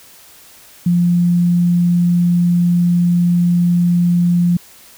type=tone; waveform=sine; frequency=174.61 Hz; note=F3; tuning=in tune; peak=-10 dBFS; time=0.86-4.57 s; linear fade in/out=5 ms; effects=white hiss -43 dBFS RMS until 4.97 s